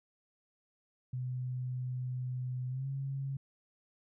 sine tone with pitch glide, 126.5 to 136.36 Hz, B2 to C#3, +42 to -28 cents, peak -34 dBFS, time 1.13-3.37 s, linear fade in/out 5 ms, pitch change +130 cents, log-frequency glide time 2.69-2.87 s, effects none

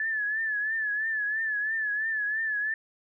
sine tone with vibrato, 1733 Hz, A6, 27 cents flat, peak -26 dBFS, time 0-2.74 s, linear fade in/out 2 ms, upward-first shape triangle, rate 3 Hz, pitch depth 81 cents each way, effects none

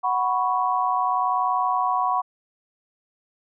sine chord, F# suspended fourth, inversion none, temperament equal, 740 / 987.8 / 1108.7 Hz, F#5 / B5 / C#6, 0 / 0 / 0 cents, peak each -24 dBFS, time 0.03-2.22 s, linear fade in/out 20 ms, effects none

